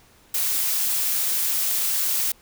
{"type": "noise", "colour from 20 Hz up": "blue", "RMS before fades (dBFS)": -23, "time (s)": [0.34, 2.32], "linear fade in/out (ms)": 5, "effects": ["pink hiss -55 dBFS RMS until 2.41 s"]}